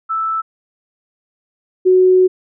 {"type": "tone pair in turn", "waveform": "sine", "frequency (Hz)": [1318, 369.9], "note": ["E6", "F#4"], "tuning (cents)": [-1, 0], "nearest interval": "octave + minor seventh", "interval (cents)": 2199, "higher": "first", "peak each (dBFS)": [-16, -7], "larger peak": "second", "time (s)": [[0.09, 0.42], [1.85, 2.28]], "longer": "second", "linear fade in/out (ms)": 20, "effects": []}